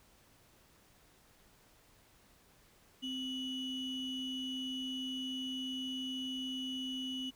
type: ring-modulated tone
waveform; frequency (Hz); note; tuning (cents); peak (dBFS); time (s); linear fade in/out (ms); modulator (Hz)
triangle; 1600; G6; +35; -32; 3.02-7.31; 20; 1340
effects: pink hiss -65 dBFS RMS until 7.35 s